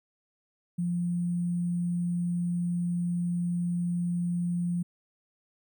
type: tone with sample-and-hold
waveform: sine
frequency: 174.4 Hz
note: F3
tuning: 2 cents flat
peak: -26 dBFS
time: 0.78-4.83 s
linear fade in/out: 10 ms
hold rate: 8820 Hz
effects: none